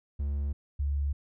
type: tone pair in turn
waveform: triangle / sine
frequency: 71.1 / 71.1 Hz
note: C#2 / C#2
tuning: +45 / +45 cents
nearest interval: unison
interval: 0 cents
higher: neither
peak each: -26 dBFS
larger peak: neither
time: 0.19-0.53 / 0.79-1.13 s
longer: neither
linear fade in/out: 10 ms
effects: none